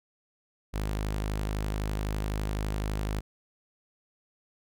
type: tone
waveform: sawtooth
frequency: 51.91 Hz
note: G#1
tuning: in tune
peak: -25 dBFS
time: 0.73-3.21 s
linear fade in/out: 20 ms
effects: none